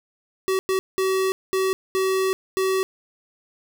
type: tone bursts at uneven times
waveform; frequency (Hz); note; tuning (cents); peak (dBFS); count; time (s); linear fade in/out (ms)
square; 380; F#4; +46; -20; 6; 0.48-0.59 / 0.69-0.79 / 0.98-1.32 / 1.53-1.73 / 1.95-2.33 / 2.57-2.83; 0
effects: none